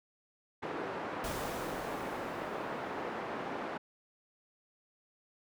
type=band-pass noise; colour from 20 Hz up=pink; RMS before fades=-39 dBFS; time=0.62-3.78 s; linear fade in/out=10 ms; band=290 to 1400 Hz; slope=12 dB/octave
type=noise with exponential decay; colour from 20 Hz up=pink; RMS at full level=-40 dBFS; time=1.24-3.64 s; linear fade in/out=1 ms; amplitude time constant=520 ms
effects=none